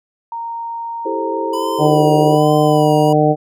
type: tone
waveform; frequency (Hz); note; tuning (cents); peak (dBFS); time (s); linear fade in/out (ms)
sine; 927; A#5; -10; -22; 0.32-1.86; 2
type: chord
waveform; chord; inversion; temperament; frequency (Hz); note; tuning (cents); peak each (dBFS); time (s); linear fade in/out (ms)
sine; A minor seventh; second; just; 330 / 396 / 440 / 528; E4 / G4 / A4 / C5; +2 / +18 / 0 / +16; -24; 1.05-2.36; 10
type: tone with vibrato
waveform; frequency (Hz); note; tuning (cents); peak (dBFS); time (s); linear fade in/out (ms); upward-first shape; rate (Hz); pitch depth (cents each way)
square; 987.8; B5; 0; -24; 1.53-3.13; 5; sine; 1.2; 66
type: harmonic tone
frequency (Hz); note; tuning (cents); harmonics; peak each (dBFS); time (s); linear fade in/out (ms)
151.5; D#3; -46; 1 / 2 / 3 / 4 / 5; -16 / -16 / -16 / -16 / -16; 1.78-3.36; 50
effects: none